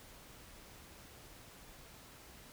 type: silence
effects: pink hiss -56 dBFS RMS until 2.52 s